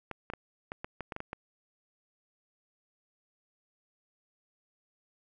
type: clicks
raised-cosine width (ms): 0.5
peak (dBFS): -22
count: 10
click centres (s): 0.113 / 0.301 / 0.336 / 0.719 / 0.845 / 1.007 / 1.122 / 1.164 / 1.204 / 1.331
effects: none